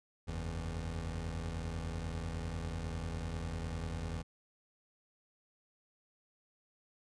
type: tone pair together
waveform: 25% pulse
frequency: 46.25 / 82.41 Hz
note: F#1 / E2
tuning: 0 / 0 cents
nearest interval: minor seventh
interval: 1000 cents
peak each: -38 / -35 dBFS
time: 0.27-4.23 s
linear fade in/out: 20 ms
effects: resampled to 22050 Hz